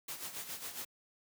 white noise with tremolo, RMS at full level -41 dBFS, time 0.08-0.85 s, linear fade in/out 5 ms, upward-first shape sine, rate 7.3 Hz, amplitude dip 65%, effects high-pass 100 Hz 12 dB/octave

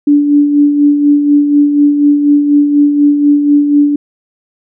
sine tone with tremolo, 290.4 Hz, D4, 19 cents flat, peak -3 dBFS, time 0.07-3.96 s, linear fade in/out 5 ms, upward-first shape sine, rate 4.1 Hz, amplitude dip 50%, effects none

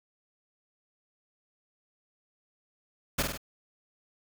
pink noise with echo, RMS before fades -27 dBFS, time 3.18-3.23 s, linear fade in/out 10 ms, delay 49 ms, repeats 3, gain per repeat -4 dB, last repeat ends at 3.377 s, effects none

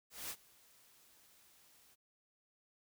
white noise with ADSR envelope, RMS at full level -42 dBFS, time 0.1-1.96 s, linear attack 200 ms, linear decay 57 ms, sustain -24 dB, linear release 27 ms, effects none

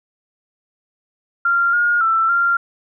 sine tone with pitch steps, 1387 / 1426 / 1333 / 1387 Hz, F6 / F6 / E6 / F6, -12 / +36 / +19 / -12 cents, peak -13 dBFS, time 1.45-2.57 s, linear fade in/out 5 ms, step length 280 ms, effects none

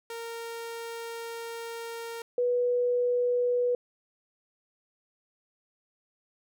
sawtooth / sine tone pair in turn, 462.2 / 489.7 Hz, A#4 / B4, -15 / -15 cents, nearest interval minor second, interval 100 cents, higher second, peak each -32 / -23 dBFS, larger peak second, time 0.1-2.22 / 2.38-3.75 s, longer first, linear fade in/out 2 ms, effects none

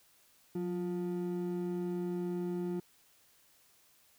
triangle ring-modulated tone, 265.6 Hz, C4, 26 cents sharp, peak -28 dBFS, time 0.55-2.8 s, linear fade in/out 5 ms, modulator 85.5 Hz, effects white hiss -66 dBFS RMS until 4.18 s

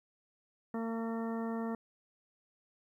harmonic tone, 227.4 Hz, A#3, 43 cents flat, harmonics 1 / 2 / 3 / 4 / 5 / 6 / 8, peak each -35 / -41 / -45 / -47 / -49 / -51 / -53 dBFS, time 0.74-1.75 s, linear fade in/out 2 ms, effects 12-bit

